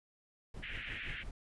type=noise with tremolo; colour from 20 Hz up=brown; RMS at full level=-43 dBFS; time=0.54-1.31 s; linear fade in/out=2 ms; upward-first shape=triangle; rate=5.8 Hz; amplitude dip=90%
type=band-pass noise; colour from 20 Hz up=pink; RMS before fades=-44 dBFS; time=0.62-1.24 s; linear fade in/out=20 ms; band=1600 to 3000 Hz; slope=48 dB/octave
effects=resampled to 24000 Hz